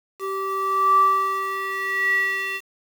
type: tone with band-pass filter sweep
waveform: square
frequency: 387.7 Hz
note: G4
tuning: 19 cents flat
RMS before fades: -22 dBFS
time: 0.19-2.61 s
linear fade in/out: 50 ms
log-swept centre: 820 to 2400 Hz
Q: 9.1
effects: 7-bit